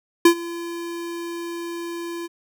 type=tone with ADSR envelope; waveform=square; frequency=340.6 Hz; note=F4; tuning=43 cents flat; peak=-8 dBFS; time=0.25-2.28 s; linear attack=5 ms; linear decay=85 ms; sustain=-21 dB; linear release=26 ms; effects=none